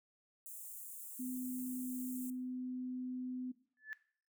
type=high-pass noise; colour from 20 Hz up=white; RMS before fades=-49 dBFS; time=0.46-2.3 s; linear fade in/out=0 ms; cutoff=7300 Hz; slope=48 dB/octave
type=tone; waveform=sine; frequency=253.2 Hz; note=B3; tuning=43 cents sharp; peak=-39 dBFS; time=1.19-3.52 s; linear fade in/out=10 ms
type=tone with exponential growth; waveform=sine; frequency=1736 Hz; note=A6; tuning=24 cents flat; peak=-37 dBFS; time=3.77-3.93 s; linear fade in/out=0 ms; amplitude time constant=34 ms
effects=noise-tail reverb RT60 0.5 s tail -17 dB re dry